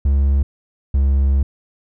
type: tone pair in turn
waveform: triangle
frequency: 69.3 / 68.42 Hz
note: C#2 / C#2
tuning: 0 / -22 cents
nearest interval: unison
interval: 22 cents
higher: first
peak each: -10 dBFS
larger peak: neither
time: 0.05-0.43 / 0.94-1.43 s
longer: second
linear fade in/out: 5 ms
effects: none